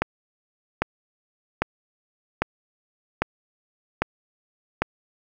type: click train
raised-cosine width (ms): 0.5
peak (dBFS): -5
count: 7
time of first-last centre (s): 0.02-4.82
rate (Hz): 1.25
effects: 7-bit